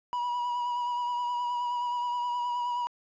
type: tone with vibrato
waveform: triangle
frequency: 971 Hz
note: B5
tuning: 30 cents flat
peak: -26 dBFS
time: 0.13-2.87 s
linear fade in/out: 0 ms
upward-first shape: sine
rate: 9.5 Hz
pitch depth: 24 cents each way
effects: resampled to 16000 Hz + 10-bit